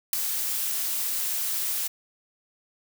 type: noise with ADSR envelope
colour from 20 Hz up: blue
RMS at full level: -18 dBFS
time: 0.13-1.88 s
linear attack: 4 ms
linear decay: 4 ms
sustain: -10 dB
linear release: 12 ms
effects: none